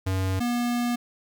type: tone pair in turn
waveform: square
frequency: 94.5 / 240.9 Hz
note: F#2 / B3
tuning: +37 / -43 cents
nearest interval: octave + major third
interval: 1620 cents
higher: second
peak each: -24 dBFS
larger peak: neither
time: 0.06-0.4 / 0.4-0.96 s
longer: second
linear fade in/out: 10 ms
effects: 11-bit